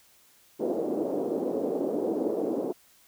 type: band-pass noise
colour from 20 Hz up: pink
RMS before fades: -29 dBFS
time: 0.59-2.73 s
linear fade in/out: 20 ms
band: 290 to 530 Hz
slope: 24 dB/octave
effects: white hiss -60 dBFS RMS until 3.07 s